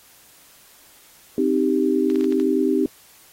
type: chord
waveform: sine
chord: C minor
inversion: none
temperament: equal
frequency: 261.6 / 311.1 / 392 Hz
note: C4 / Eb4 / G4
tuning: 0 / 0 / 0 cents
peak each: -21 dBFS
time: 1.38-2.86 s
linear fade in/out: 2 ms
type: clicks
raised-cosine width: 0.2 ms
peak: -20 dBFS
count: 6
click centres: 2.101 / 2.158 / 2.21 / 2.243 / 2.324 / 2.399 s
effects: white hiss -51 dBFS RMS until 3.32 s + AAC 48 kbps